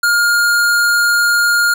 square tone with vibrato, 1416 Hz, F6, 23 cents sharp, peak -11 dBFS, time 0.03-1.74 s, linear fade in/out 5 ms, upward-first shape triangle, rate 20 Hz, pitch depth 9 cents each way, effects none

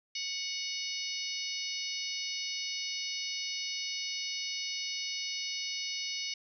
harmonic tone with a mistuned harmonic, 740 Hz, F#5, in tune, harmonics 3 / 4 / 5 / 6 / 7 / 8, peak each -41 / -41 / -43 / -41 / -40 / -43 dBFS, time 0.15-6.34 s, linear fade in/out 5 ms, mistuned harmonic 4, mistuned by -29 cents, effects none

